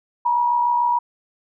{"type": "tone pair together", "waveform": "sine", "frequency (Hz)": [896, 962.8], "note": ["A5", "B5"], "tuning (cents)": [31, -44], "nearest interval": "minor second", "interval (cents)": 125, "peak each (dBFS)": [-27, -16], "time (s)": [0.25, 0.99], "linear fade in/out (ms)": 10, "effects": []}